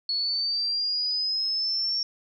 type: linear sweep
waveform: sine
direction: up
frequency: 4370 to 5500 Hz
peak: -24 dBFS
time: 0.09-2.03 s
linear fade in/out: 2 ms
effects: none